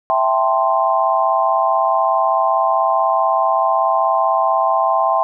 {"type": "chord", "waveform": "sine", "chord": "A minor seventh", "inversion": "second", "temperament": "equal", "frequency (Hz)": [659.3, 784, 880, 1046.5], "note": ["E5", "G5", "A5", "C6"], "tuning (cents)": [0, 0, 0, 0], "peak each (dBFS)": [-18, -18, -22, -17], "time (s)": [0.1, 5.23], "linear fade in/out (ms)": 0, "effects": []}